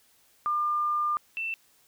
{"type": "tone pair in turn", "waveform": "sine", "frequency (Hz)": [1200, 2675], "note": ["D6", "E7"], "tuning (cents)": [37, 25], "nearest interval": "octave + major second", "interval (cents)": 1388, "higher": "second", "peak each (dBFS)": [-24, -29], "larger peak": "first", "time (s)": [[0.46, 1.17], [1.37, 1.54]], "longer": "first", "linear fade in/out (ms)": 0, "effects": ["white hiss -63 dBFS RMS until 1.87 s"]}